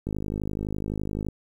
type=click train; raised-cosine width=3 ms; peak=-17 dBFS; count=64; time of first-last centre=0.07-1.286 s; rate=51.8 Hz; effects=9-bit